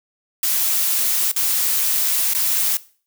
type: noise with dropouts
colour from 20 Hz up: blue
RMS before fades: -19 dBFS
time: 0.43-2.77 s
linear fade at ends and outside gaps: 2 ms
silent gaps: 1.316-1.362 / 2.336-2.348 s
effects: noise-tail reverb RT60 0.4 s tail -18 dB re dry